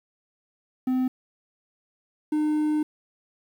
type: tone pair in turn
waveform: triangle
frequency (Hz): 256.4 / 303.9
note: C4 / D#4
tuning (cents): -35 / -41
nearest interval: minor third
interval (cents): 294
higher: second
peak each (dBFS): -19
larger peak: neither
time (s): 0.87-1.08 / 2.32-2.83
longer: second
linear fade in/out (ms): 5
effects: 9-bit